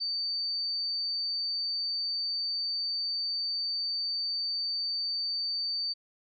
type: tone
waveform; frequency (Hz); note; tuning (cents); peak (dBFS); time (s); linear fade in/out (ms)
sine; 4588; D8; -41; -29; 0-5.94; 20
effects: none